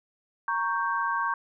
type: chord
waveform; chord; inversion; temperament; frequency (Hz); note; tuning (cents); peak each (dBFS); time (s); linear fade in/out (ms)
sine; G diminished; first; equal; 932.3 / 1108.7 / 1568; Bb5 / Db6 / G6; 0 / 0 / 0; -30 / -28 / -30; 0.48-1.34; 2
effects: none